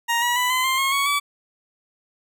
20% pulse tone with pitch steps, 937 / 964.5 / 992.7 / 1021.8 / 1051.7 / 1082.6 / 1114.3 / 1146.9 Hz, A#5 / B5 / B5 / C6 / C6 / C#6 / C#6 / D6, +9 / -41 / +9 / -41 / +9 / -41 / +9 / -41 cents, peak -14 dBFS, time 0.08-1.2 s, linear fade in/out 20 ms, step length 140 ms, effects none

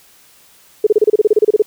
sine tone bursts, 425.2 Hz, G#4, 41 cents sharp, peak -6 dBFS, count 14, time 0.84-1.622 s, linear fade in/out 5 ms, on 28 ms, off 30 ms, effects white hiss -48 dBFS RMS until 1.66 s

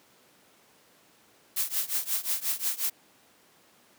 blue noise with tremolo, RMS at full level -26 dBFS, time 1.56-2.9 s, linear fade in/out 10 ms, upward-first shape triangle, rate 5.6 Hz, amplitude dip 95%, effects pink hiss -60 dBFS RMS until 3.98 s + high-pass 200 Hz 12 dB/octave

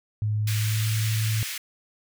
sine tone with pitch glide, 106.3 to 109.54 Hz, G#2 to A2, +41 to -7 cents, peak -22 dBFS, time 0.22-1.43 s, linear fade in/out 0 ms, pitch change +52 cents, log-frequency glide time 0.4-0.92 s
pink high-pass noise, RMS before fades -33 dBFS, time 0.47-1.58 s, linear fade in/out 5 ms, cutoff 1700 Hz, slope 24 dB/octave
effects none

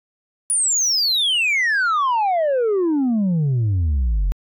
sine exponential sweep, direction down, 9910 to 42 Hz, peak -13 dBFS, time 0.5-4.32 s, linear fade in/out 0 ms, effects tanh soft clip ceiling -15 dBFS

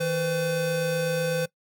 square tone pair together, 160 / 508 Hz, D#3 / B4, +49 / +49 cents, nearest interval octave + minor sixth, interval 2000 cents, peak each -30 / -26 dBFS, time 0-1.46 s, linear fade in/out 10 ms, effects noise-tail reverb RT60 0.1 s tail -20 dB re dry

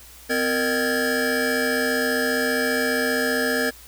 square tone cluster, 257.3 / 463.3 / 610 / 1633 / 1708 Hz, C4 / A#4 / D#5 / G#6 / G#6, -29 / -11 / -34 / -30 / +48 cents, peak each -27 / -26 / -30 / -29 / -27 dBFS, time 0.29-3.71 s, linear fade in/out 20 ms, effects added 60 Hz sine -49 dBFS peak until 3.87 s + white hiss -46 dBFS RMS until 3.87 s

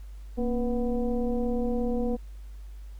sine tone with frequency modulation, 234.5 Hz, A#3, 11 cents sharp, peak -24 dBFS, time 0.37-2.17 s, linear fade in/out 20 ms, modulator 253 Hz, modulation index 1.2, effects added 50 Hz sine -39 dBFS peak until 2.99 s + pink hiss -62 dBFS RMS until 2.99 s

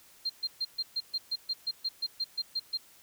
sine tone bursts, 4186 Hz, C8, in tune, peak -28 dBFS, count 15, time 0.25-2.775 s, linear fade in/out 10 ms, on 47 ms, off 130 ms, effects white hiss -58 dBFS RMS until 3.02 s

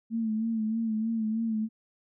sine tone with vibrato, 222.4 Hz, A3, 19 cents sharp, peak -26 dBFS, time 0.1-1.69 s, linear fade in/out 50 ms, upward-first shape sine, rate 3.2 Hz, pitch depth 50 cents each way, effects none

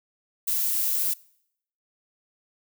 violet noise, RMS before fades -25 dBFS, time 0.47-1.14 s, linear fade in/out 10 ms, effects noise-tail reverb RT60 0.7 s tail -23 dB re dry

